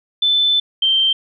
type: tone pair in turn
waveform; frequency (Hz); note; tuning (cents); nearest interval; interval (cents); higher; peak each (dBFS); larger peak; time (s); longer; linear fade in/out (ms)
sine; 3520 / 3136; A7 / G7; 0 / 0; major second; 200; first; -12; neither; 0.22-0.6 / 0.82-1.13; first; 5
effects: none